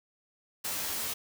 white noise with comb filter, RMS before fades -34 dBFS, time 0.64-1.14 s, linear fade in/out 10 ms, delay 13 ms, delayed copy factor +0.65, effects none

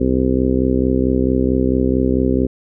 harmonic tone, 64.5 Hz, C2, 24 cents flat, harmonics 1 / 2 / 3 / 4 / 5 / 6 / 7 / 8, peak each -21 / -24 / -23 / -17 / -25 / -20 / -25 / -26 dBFS, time 0-2.47 s, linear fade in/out 10 ms, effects none

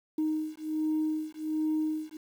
sine beating tone pair, 310.1 / 311.4 Hz, D#4 / D#4, -6 / +2 cents, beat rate 1.3 Hz, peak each -30 dBFS, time 0.18-2.17 s, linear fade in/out 5 ms, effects tanh soft clip ceiling -22 dBFS + 9-bit

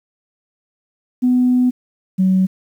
sine tone pair in turn, 249.9 / 187.75 Hz, B3 / F#3, +21 / +26 cents, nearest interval perfect fourth, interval 495 cents, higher first, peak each -10 dBFS, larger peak neither, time 1.22-1.71 / 2.18-2.47 s, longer first, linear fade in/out 20 ms, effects tanh soft clip ceiling -6 dBFS + 8-bit

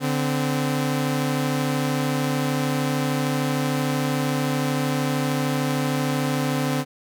sawtooth tone pair together, 145.5 / 257.8 Hz, D3 / C4, -16 / -26 cents, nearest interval minor seventh, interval 990 cents, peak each -20 dBFS, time 0-6.85 s, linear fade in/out 50 ms, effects none

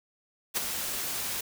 white noise with ADSR envelope, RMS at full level -26 dBFS, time 0.54-1.41 s, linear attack 32 ms, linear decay 14 ms, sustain -7 dB, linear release 5 ms, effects none

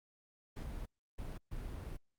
brown noise bursts at uneven times, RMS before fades -43 dBFS, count 3, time 0.56-0.86 / 1.18-1.38 / 1.51-1.97 s, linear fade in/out 10 ms, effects Opus 48 kbps

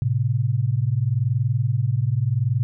sine tone pair together, 110 / 130.81 Hz, A2 / C3, 0 / 0 cents, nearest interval minor third, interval 300 cents, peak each -21 dBFS, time 0.02-2.63 s, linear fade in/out 0 ms, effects none

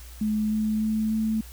sine tone with pitch steps, 213.9 / 215.8 / 217.6 / 219.5 Hz, A3 / A3 / A3 / A3, -49 / -33 / -19 / -4 cents, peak -22 dBFS, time 0.21-1.41 s, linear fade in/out 5 ms, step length 300 ms, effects added 60 Hz sine -41 dBFS peak until 1.52 s + white hiss -49 dBFS RMS until 1.52 s

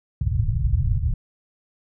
white low-pass noise, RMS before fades -21 dBFS, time 0.21-1.14 s, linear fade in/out 5 ms, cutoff 130 Hz, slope 48 dB/octave, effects none

